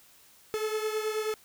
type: beating tone pair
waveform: 45% pulse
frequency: 430 / 439.3 Hz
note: A4 / A4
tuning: -40 / -3 cents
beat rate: 9.3 Hz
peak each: -30 / -35 dBFS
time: 0.54-1.34 s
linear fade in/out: 0 ms
effects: white hiss -58 dBFS RMS until 1.44 s